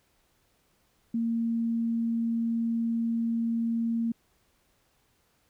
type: tone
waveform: sine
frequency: 230.2 Hz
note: A#3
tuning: 22 cents flat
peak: -25 dBFS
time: 1.14-4.12 s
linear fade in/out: 5 ms
effects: pink hiss -69 dBFS RMS until 5.49 s